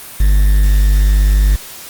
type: tone with quantisation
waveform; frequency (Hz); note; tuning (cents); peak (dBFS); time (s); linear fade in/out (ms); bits
triangle; 50.2; G1; +42; -5; 0.2-1.56; 5; 5
effects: white hiss -32 dBFS RMS until 1.89 s + Opus 32 kbps